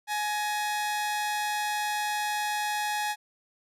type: tone pair together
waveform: sawtooth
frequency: 840 / 1872.7 Hz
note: G#5 / A#6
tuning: +19 / +7 cents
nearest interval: octave + major second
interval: 1388 cents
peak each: -24 / -34 dBFS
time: 0.07-3.16 s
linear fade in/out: 50 ms
effects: resampled to 32000 Hz